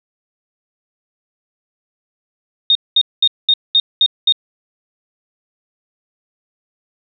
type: tone bursts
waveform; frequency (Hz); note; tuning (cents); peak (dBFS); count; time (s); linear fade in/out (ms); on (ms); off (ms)
sine; 3693; A#7; -17; -8; 7; 2.7-4.324; 2; 52; 210
effects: none